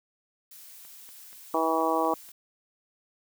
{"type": "noise", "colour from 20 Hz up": "blue", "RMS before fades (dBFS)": -48, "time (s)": [0.51, 2.32], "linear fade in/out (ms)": 5}
{"type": "click train", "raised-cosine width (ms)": 0.3, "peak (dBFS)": -37, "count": 7, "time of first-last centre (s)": [0.85, 2.289], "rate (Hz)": 4.17}
{"type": "harmonic tone", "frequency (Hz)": 161.8, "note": "E3", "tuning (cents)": -32, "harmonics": [2, 3, 4, 5, 6, 7], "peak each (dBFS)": [-30, -30, -30, -30, -30, -30], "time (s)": [1.54, 2.14], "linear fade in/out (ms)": 2}
{"effects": []}